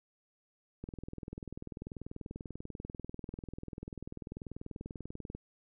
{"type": "click train", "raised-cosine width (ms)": 3, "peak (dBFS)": -29, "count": 93, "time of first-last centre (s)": [0.84, 5.35], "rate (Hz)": 20.4, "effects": []}